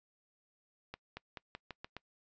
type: accelerating click train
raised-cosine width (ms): 0.3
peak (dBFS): -27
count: 7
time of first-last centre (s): 0.94-1.967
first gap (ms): 230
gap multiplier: 0.88
effects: noise-tail reverb RT60 0.1 s tail -24 dB re dry + resampled to 16000 Hz